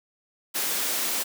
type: high-pass noise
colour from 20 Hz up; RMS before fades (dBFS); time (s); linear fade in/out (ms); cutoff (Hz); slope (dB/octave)
white; -27; 0.54-1.24; 20; 190; 24
effects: none